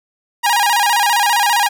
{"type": "tone with vibrato", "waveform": "sawtooth", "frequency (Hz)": 880, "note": "A5", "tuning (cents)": 0, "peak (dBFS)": -8, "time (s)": [0.43, 1.69], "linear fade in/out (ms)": 20, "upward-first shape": "square", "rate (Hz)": 15, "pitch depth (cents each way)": 130, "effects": []}